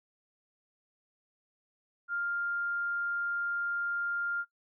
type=tone; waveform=sine; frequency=1400 Hz; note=F6; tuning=4 cents sharp; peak=-30 dBFS; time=2.08-4.45 s; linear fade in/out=50 ms; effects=noise-tail reverb RT60 0.1 s tail -17 dB re dry